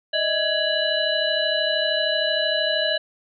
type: tone cluster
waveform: sine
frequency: 607 / 640 / 1668 / 2946 / 3985 Hz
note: D#5 / D#5 / G#6 / F#7 / B7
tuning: -43 / +49 / +7 / -8 / +15 cents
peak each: -26 dBFS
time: 0.13-2.98 s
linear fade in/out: 10 ms
effects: none